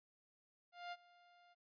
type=tone with ADSR envelope; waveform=sawtooth; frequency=702 Hz; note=F5; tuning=9 cents sharp; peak=-40 dBFS; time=0.72-1.55 s; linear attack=200 ms; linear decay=41 ms; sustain=-22 dB; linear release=27 ms; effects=resampled to 11025 Hz